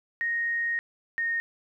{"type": "tone pair in turn", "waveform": "sine", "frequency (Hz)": [1864.7, 1848.6], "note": ["A#6", "A#6"], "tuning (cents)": [0, -15], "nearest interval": "unison", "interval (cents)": 15, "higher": "first", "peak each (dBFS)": -25, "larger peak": "neither", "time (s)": [[0.21, 0.79], [1.18, 1.4]], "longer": "first", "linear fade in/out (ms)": 0, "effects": ["11-bit"]}